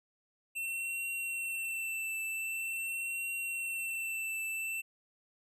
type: tone with vibrato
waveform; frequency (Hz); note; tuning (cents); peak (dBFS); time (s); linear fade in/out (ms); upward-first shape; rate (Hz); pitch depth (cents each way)
square; 2695; E7; +38; -35; 0.55-4.82; 20; triangle; 0.45; 31
effects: none